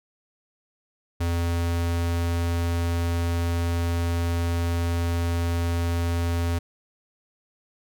square tone, 85.2 Hz, F2, 42 cents flat, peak -23 dBFS, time 1.2-6.59 s, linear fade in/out 10 ms, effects none

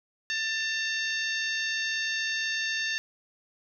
harmonic tone with a mistuned harmonic, 906 Hz, A#5, 50 cents flat, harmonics 2 / 3 / 4 / 5 / 6 / 7, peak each -30 / -34 / -36 / -38 / -40 / -41 dBFS, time 0.3-2.98 s, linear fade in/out 0 ms, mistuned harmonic 2, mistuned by -37 cents, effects none

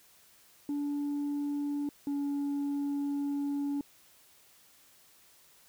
sine tone pair in turn, 288.4 / 284.3 Hz, D4 / C#4, -31 / +44 cents, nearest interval unison, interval 25 cents, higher first, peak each -28 / -27 dBFS, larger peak second, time 0.69-1.89 / 2.07-3.81 s, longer second, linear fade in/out 2 ms, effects tanh soft clip ceiling -29 dBFS + white hiss -61 dBFS RMS until 5.68 s

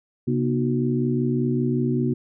sine tone cluster, 133.9 / 241.4 / 306.7 / 366.9 Hz, C3 / B3 / D#4 / F#4, +40 / -39 / -25 / -15 cents, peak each -24 / -23 / -29 / -27 dBFS, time 0.27-2.14 s, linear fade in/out 10 ms, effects none

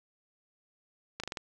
slowing click train, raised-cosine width 0.2 ms, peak -19 dBFS, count 5, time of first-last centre 1.2-1.372 s, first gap 36 ms, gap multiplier 1.12, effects none

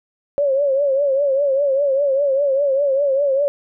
sine tone with vibrato, 554.4 Hz, C#5, in tune, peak -14 dBFS, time 0.38-3.48 s, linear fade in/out 0 ms, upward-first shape triangle, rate 5 Hz, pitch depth 100 cents each way, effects none

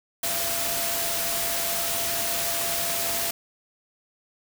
sine tone in noise, 679 Hz, F5, 49 cents flat, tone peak -34 dBFS, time 0.23-3.31 s, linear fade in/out 5 ms, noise white, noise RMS -27 dBFS, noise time 0.23-3.31 s, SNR -10 dB, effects none

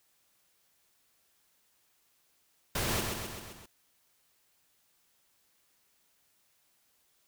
pink noise with echo, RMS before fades -32 dBFS, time 2.75-3.01 s, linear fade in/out 5 ms, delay 130 ms, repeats 5, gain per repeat -4 dB, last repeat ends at 3.66 s, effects white hiss -71 dBFS RMS until 7.27 s

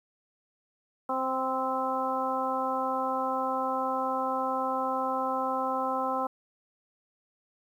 harmonic tone with a mistuned harmonic, 261.9 Hz, C4, 2 cents sharp, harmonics 1 / 2 / 3 / 4 / 5, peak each -36 / -33 / -32 / -32 / -34 dBFS, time 1.09-6.27 s, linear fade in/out 5 ms, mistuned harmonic 4, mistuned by -15 cents, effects 10-bit

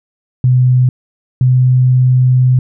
sine tone pair in turn, 126.5 / 127.31 Hz, B2 / C3, +42 / -47 cents, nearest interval unison, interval 11 cents, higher second, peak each -6 dBFS, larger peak neither, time 0.44-0.89 / 1.41-2.59 s, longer second, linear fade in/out 2 ms, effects none

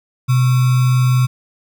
sine tone with sample-and-hold, 126.8 Hz, B2, 46 cents sharp, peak -10 dBFS, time 0.28-1.27 s, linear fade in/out 20 ms, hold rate 1225 Hz, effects none

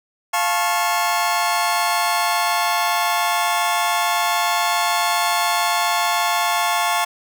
sawtooth chord, F augmented, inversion none, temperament just, 698.5 / 873.1 / 1091.3 Hz, F5 / A5 / C#6, 0 / -14 / -27 cents, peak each -18 dBFS, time 0.33-7.05 s, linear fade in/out 10 ms, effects none

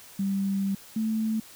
sine tone pair in turn, 196 / 220 Hz, G3 / A3, 0 / 0 cents, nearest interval major second, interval 200 cents, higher second, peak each -24 / -24 dBFS, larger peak neither, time 0.19-0.75 / 0.96-1.4 s, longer first, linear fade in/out 5 ms, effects white hiss -49 dBFS RMS until 1.55 s

